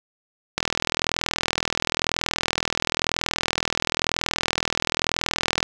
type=click train; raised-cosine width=0.2 ms; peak=-3 dBFS; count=208; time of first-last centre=0.58-5.629 s; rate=41 Hz; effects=none